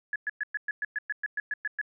sine tone bursts, 1697 Hz, G#6, 37 cents sharp, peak -27 dBFS, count 13, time 0.13-1.814 s, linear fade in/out 2 ms, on 28 ms, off 110 ms, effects none

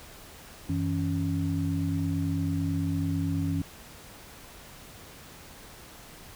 sine tone cluster, 93.2 / 162.2 / 276.8 Hz, F#2 / E3 / C#4, +13 / -28 / -2 cents, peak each -30 dBFS, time 0.69-3.62 s, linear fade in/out 5 ms, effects pink hiss -48 dBFS RMS until 6.35 s

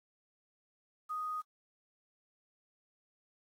sine tone with quantisation, 1244.5 Hz, D#6, in tune, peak -35 dBFS, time 1.09-1.42 s, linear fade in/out 20 ms, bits 10, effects AAC 48 kbps

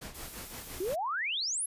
pink noise with tremolo, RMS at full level -42 dBFS, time 0.01-0.95 s, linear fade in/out 10 ms, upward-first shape sine, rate 5.8 Hz, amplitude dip 70%
blue noise, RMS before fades -45 dBFS, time 0.14-0.96 s, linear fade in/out 10 ms
sine exponential sweep, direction up, 341.7 to 11390 Hz, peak -30 dBFS, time 0.8-1.66 s, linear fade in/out 5 ms
effects resampled to 32000 Hz

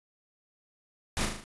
pink noise with echo, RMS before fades -30 dBFS, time 1.17-1.25 s, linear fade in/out 0 ms, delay 38 ms, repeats 5, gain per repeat -4 dB, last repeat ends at 1.44 s, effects resampled to 24000 Hz

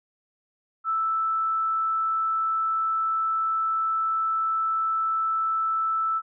sine tone, 1318.5 Hz, E6, in tune, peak -22 dBFS, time 0.84-6.22 s, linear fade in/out 50 ms, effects none

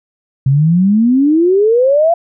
sine exponential sweep, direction up, 130.2 to 696 Hz, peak -7 dBFS, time 0.46-2.14 s, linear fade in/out 5 ms, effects none

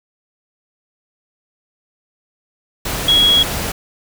sine tone in noise, 3322 Hz, G#7, in tune, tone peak -9 dBFS, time 3.08-3.43 s, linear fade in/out 5 ms, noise pink, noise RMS -22 dBFS, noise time 2.85-3.72 s, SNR +10 dB, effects none

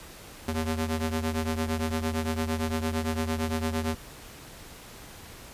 sawtooth ring-modulated tone, 160 Hz, D#3, 49 cents sharp, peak -20 dBFS, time 0.48-3.95 s, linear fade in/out 5 ms, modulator 75.6 Hz, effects pink hiss -46 dBFS RMS until 5.53 s + resampled to 32000 Hz

